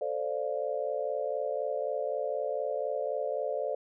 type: chord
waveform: sine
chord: D minor seventh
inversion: second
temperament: equal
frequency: 440 / 523.3 / 587.3 / 698.5 Hz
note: A4 / C5 / D5 / F5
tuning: 0 / 0 / 0 / 0 cents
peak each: -36 / -34 / -33 / -39 dBFS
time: 0.01-3.75 s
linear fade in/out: 5 ms
effects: none